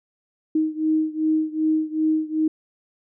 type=beating tone pair; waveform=sine; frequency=312.3 / 314.9 Hz; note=D#4 / D#4; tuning=+7 / +21 cents; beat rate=2.6 Hz; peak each=-21 / -23 dBFS; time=0.55-2.48 s; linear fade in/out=5 ms; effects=none